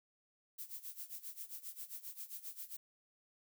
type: noise with tremolo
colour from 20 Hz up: violet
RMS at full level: -45 dBFS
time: 0.58-2.77 s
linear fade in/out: 10 ms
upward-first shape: sine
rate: 7.5 Hz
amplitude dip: 85%
effects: none